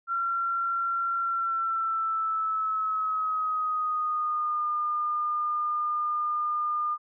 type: tone with pitch glide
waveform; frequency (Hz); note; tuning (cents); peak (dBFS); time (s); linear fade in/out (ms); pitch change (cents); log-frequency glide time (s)
sine; 1367 to 1210.8; F6 to D#6; -37 to -48; -25; 0.07-6.98; 50; -211; 1.19-4.67
effects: none